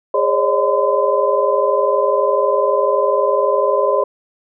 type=tone cluster; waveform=sine; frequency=410.6 / 537 / 557 / 609 / 1020 Hz; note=G#4 / C5 / C#5 / D#5 / C6; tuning=-20 / +45 / +8 / -37 / -44 cents; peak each=-19 dBFS; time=0.14-4.04 s; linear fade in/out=5 ms; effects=none